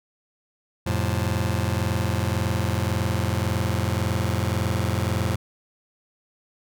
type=chord; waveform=sawtooth; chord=F major; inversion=none; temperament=just; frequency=87.31 / 109.13 / 130.96 Hz; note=F2 / A2 / C3; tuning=0 / -14 / +2 cents; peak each=-21 / -21 / -26 dBFS; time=0.86-5.36 s; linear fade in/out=10 ms; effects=none